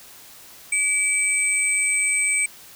sine tone pair together, 2300 / 8196 Hz, D7 / C9, -37 / -37 cents, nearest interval octave + minor seventh, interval 2200 cents, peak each -21 dBFS, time 0.72-2.46 s, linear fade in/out 5 ms, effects white hiss -45 dBFS RMS until 2.75 s

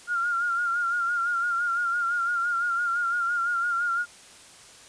sine tone with vibrato, 1400 Hz, F6, 4 cents sharp, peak -23 dBFS, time 0.07-4.06 s, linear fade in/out 50 ms, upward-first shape sine, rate 5.9 Hz, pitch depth 48 cents each way, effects white hiss -49 dBFS RMS until 4.88 s + resampled to 22050 Hz

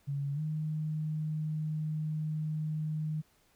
sine tone with pitch glide, 141 to 154.65 Hz, C#3 to D#3, +30 to -10 cents, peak -31 dBFS, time 0.07-3.22 s, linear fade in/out 20 ms, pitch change +160 cents, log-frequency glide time 0.34-0.4 s, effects pink hiss -68 dBFS RMS until 3.55 s

